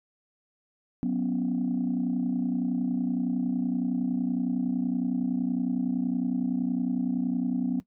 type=chord; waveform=sine; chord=F# suspended fourth; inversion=none; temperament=just; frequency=185 / 246.7 / 277.5 Hz; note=F#3 / B3 / C#4; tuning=0 / -2 / +2 cents; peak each=-29 / -26 / -30 dBFS; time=1.03-7.8 s; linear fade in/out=0 ms; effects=noise-tail reverb RT60 0.1 s tail -17 dB re dry + tanh soft clip ceiling -19 dBFS